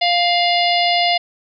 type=harmonic tone with a mistuned harmonic; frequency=698.5 Hz; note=F5; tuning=in tune; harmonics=1 / 3 / 4 / 5 / 6 / 7; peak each=-16 / -21 / -22 / -23 / -24 / -24 dBFS; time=0.01-1.18 s; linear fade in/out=10 ms; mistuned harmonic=4; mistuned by=+37 cents; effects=none